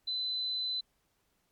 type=tone; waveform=sine; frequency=4022 Hz; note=B7; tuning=31 cents sharp; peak=-31 dBFS; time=0.07-0.81 s; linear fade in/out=10 ms; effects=pink hiss -75 dBFS RMS until 1.51 s + MP3 96 kbps